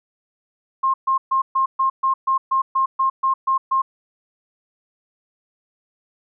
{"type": "tone bursts", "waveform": "sine", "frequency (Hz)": 1065, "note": "C6", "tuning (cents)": 30, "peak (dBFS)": -15, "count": 13, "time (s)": [0.83, 3.82], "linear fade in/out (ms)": 10, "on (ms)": 110, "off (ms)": 130, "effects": []}